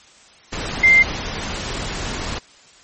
sine tone in noise, 2093 Hz, C7, in tune, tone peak -8 dBFS, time 0.83-1.03 s, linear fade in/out 10 ms, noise pink, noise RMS -26 dBFS, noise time 0.52-2.39 s, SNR +15 dB, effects white hiss -48 dBFS RMS until 2.83 s + MP3 32 kbps

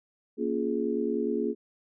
sine chord, Bb minor seventh, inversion none, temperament just, 233.1 / 279.7 / 349.6 / 419.5 Hz, Bb3 / Db4 / F4 / Ab4, 0 / +16 / +2 / +17 cents, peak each -31 / -33 / -32 / -30 dBFS, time 0.37-1.55 s, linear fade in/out 50 ms, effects none

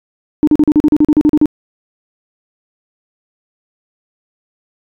sine tone bursts, 301.1 Hz, D4, 43 cents sharp, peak -4 dBFS, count 13, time 0.43-1.457 s, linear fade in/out 0 ms, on 43 ms, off 39 ms, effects tanh soft clip ceiling -1 dBFS

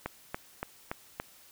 click train, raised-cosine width 0.5 ms, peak -18 dBFS, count 5, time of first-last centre 0.06-1.2 s, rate 3.51 Hz, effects white hiss -57 dBFS RMS until 1.51 s

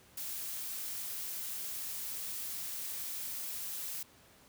blue noise, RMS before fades -40 dBFS, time 0.17-4.03 s, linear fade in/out 5 ms, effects pink hiss -61 dBFS RMS until 4.48 s + high-pass 60 Hz 12 dB/octave

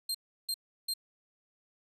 sawtooth tone bursts, 4186 Hz, C8, in tune, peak -28 dBFS, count 3, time 0.09-0.938 s, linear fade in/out 5 ms, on 56 ms, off 340 ms, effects resampled to 32000 Hz

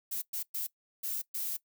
violet noise bursts at uneven times, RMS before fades -35 dBFS, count 5, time 0.11-0.22 / 0.33-0.43 / 0.54-0.67 / 1.03-1.22 / 1.34-1.57 s, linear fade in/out 10 ms, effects noise-tail reverb RT60 0.1 s tail -20 dB re dry

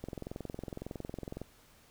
click train, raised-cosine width 2 ms, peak -26 dBFS, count 31, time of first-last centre 0.04-1.416 s, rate 21.8 Hz, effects pink hiss -62 dBFS RMS until 1.9 s

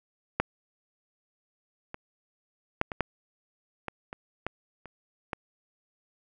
clicks, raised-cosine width 0.5 ms, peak -8 / -22 / -8 / -19 / -10 / -18 / -23 / -15 / -29 / -16 dBFS, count 10, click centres 0.4 / 1.944 / 2.814 / 2.918 / 3.007 / 3.883 / 4.129 / 4.466 / 4.857 / 5.332 s, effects none

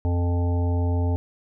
harmonic tone, 87.31 Hz, F2, in tune, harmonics 1 / 3 / 5 / 7 / 9 / 10, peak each -20 / -30 / -34 / -37 / -39 / -40 dBFS, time 0.05-1.16 s, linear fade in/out 0 ms, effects none

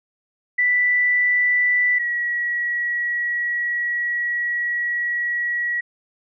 sine tone pair in turn, 1975.5 / 1920.4 Hz, B6 / B6, 0 / -49 cents, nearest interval unison, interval 49 cents, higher first, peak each -15 / -20 dBFS, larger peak first, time 0.58-1.99 / 1.99-5.81 s, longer second, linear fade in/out 10 ms, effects none

